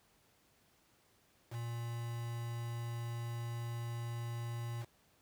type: tone with quantisation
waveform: triangle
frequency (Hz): 117.4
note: A#2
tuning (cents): +13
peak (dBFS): -36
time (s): 1.5-4.86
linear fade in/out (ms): 50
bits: 8
effects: pink hiss -70 dBFS RMS until 5.21 s + high-pass 60 Hz 12 dB/octave